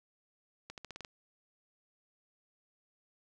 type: accelerating click train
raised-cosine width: 0.2 ms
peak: -27 dBFS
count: 7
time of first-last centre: 0.7-1.048 s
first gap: 78 ms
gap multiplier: 0.88
effects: none